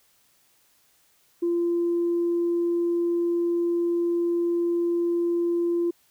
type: tone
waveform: sine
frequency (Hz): 343.6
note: F4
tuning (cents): -28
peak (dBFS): -20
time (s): 1.42-5.91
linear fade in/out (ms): 10
effects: tanh soft clip ceiling -17 dBFS + white hiss -63 dBFS RMS until 6.1 s